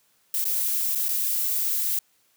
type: noise with dropouts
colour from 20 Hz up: violet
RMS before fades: -25 dBFS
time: 0.34-1.99 s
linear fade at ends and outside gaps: 2 ms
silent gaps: 0.443-0.452 / 0.951-0.956 / 1.084-1.089 s
effects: white hiss -65 dBFS RMS until 2.36 s + high-pass 80 Hz 12 dB/octave